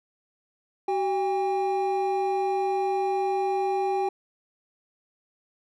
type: tone pair together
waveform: triangle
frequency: 379.9 / 803 Hz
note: F#4 / G5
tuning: +46 / +41 cents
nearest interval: octave + minor second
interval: 1295 cents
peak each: -24 dBFS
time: 0.88-4.09 s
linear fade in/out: 5 ms
effects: none